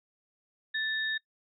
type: tone pair together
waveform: sine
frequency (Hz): 1760 / 3729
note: A6 / A#7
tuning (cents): 0 / 0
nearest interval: octave + minor second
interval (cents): 1300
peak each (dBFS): -30 / -34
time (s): 0.74-1.18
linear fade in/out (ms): 10
effects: noise-tail reverb RT60 0.1 s tail -23 dB re dry